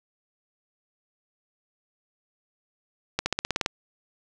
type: accelerating click train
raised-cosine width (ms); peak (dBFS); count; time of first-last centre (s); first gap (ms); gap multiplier
0.2; -7; 9; 3.19-3.661; 70; 0.95
effects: none